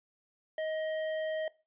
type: tone with hard clipping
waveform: triangle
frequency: 629 Hz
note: D#5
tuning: 19 cents sharp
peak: -34 dBFS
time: 0.58-1.48 s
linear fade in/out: 2 ms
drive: 15 dB
effects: noise-tail reverb RT60 0.3 s tail -20 dB re dry + resampled to 8000 Hz